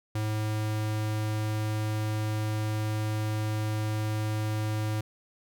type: tone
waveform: square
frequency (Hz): 107.6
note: A2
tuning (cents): -38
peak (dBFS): -28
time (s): 0.15-5.01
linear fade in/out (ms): 5
effects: none